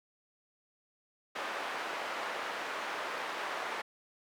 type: band-pass noise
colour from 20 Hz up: white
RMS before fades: -38 dBFS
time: 1.35-3.82 s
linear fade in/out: 10 ms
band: 490 to 1600 Hz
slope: 12 dB/octave
effects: none